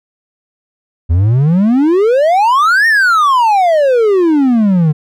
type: exponential two-way sweep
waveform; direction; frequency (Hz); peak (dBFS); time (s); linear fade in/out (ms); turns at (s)
triangle; up then down; 78.6 to 1864.7 to 147; -5; 1.09-4.93; 20; 2.87
effects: none